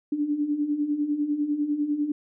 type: beating tone pair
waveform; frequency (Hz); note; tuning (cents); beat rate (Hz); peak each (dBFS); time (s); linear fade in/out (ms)
sine; 287 / 297; D4 / D4; -40 / +20; 10; -30 / -24; 0.12-2.12; 5
effects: none